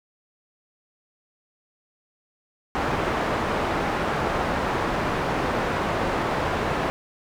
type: low-pass noise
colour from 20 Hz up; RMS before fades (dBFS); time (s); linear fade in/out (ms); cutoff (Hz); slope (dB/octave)
white; -25; 2.75-6.9; 0; 1100; 12
effects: none